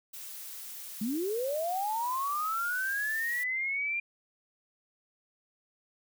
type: noise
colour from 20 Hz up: blue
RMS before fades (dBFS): -43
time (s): 0.13-3.44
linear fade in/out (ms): 10
type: linear sweep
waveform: sine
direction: up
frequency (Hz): 199.9 to 2400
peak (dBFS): -29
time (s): 1.01-4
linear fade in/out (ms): 5
effects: none